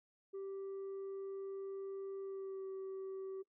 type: tone with pitch glide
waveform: sine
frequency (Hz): 390 to 383.7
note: G4 to G4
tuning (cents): -9 to -37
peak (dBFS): -39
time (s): 0.33-3.43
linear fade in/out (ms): 20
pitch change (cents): -28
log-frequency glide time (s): 2.21-2.67
effects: noise-tail reverb RT60 0.1 s tail -21 dB re dry + tanh soft clip ceiling -41 dBFS